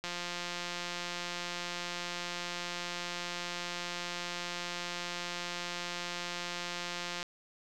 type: click train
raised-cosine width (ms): 0.2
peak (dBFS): -20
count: 1259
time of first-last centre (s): 0.04-7.229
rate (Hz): 175
effects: none